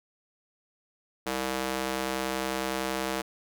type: tone with high-pass filter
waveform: square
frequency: 65.41 Hz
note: C2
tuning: in tune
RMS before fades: -31 dBFS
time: 1.26-3.22 s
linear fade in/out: 10 ms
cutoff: 360 Hz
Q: 0.7
effects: none